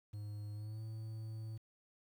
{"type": "tone with pitch glide", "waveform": "triangle", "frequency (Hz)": [104.2, 110.4], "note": ["G#2", "A2"], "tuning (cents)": [6, 6], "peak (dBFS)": -40, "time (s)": [0.13, 1.58], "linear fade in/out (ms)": 10, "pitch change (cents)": 100, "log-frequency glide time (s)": [0.53, 0.82], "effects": ["11-bit"]}